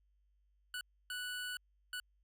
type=tone bursts at uneven times; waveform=25% pulse; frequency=1480 Hz; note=F#6; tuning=in tune; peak=-36 dBFS; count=3; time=0.74-0.81 / 1.1-1.57 / 1.93-2 s; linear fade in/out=2 ms; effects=added 50 Hz sine -70 dBFS peak until 2.23 s